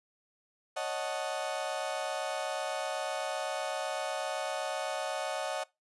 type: chord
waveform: 35% pulse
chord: D# half-diminished seventh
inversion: third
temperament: equal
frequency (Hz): 554.4 / 622.3 / 740 / 880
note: C#5 / D#5 / F#5 / A5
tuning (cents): 0 / 0 / 0 / 0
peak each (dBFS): -37 / -35 / -36 / -40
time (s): 0.76-5.64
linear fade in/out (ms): 10
effects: noise-tail reverb RT60 0.2 s tail -21 dB re dry + resampled to 24000 Hz